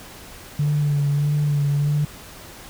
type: tone with vibrato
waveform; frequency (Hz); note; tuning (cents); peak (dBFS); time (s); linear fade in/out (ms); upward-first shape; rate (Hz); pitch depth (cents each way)
sine; 145.4; D3; -17; -16; 0.59-2.05; 5; sine; 1.6; 30
effects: tanh soft clip ceiling -13 dBFS + pink hiss -41 dBFS RMS until 2.69 s